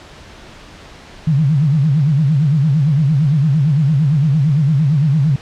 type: tone with vibrato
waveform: sine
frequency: 146.83 Hz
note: D3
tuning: in tune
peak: -10 dBFS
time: 1.27-5.36 s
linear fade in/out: 5 ms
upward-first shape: sine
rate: 8.8 Hz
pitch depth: 180 cents each way
effects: pink hiss -38 dBFS RMS until 5.41 s + low-pass 5000 Hz 12 dB/octave